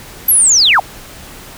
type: linear sweep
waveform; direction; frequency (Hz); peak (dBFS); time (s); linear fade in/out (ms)
sine; down; 12000 to 619; -6; 0.28-0.8; 5
effects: pink hiss -34 dBFS RMS until 1.57 s